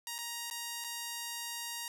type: tone with dropouts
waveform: 5% pulse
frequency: 940 Hz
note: A#5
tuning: 14 cents sharp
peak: -26 dBFS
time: 0.07-1.88 s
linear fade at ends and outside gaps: 1 ms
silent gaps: 0.182-0.187 / 0.501-0.51 / 0.841-0.845 s
effects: none